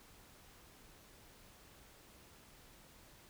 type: silence
effects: pink hiss -61 dBFS RMS until 3.29 s